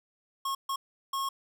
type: tone bursts at uneven times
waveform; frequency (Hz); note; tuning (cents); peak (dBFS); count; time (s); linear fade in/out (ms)
square; 1088; C#6; -33; -30; 3; 0.45-0.55 / 0.69-0.76 / 1.13-1.29; 5
effects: 10-bit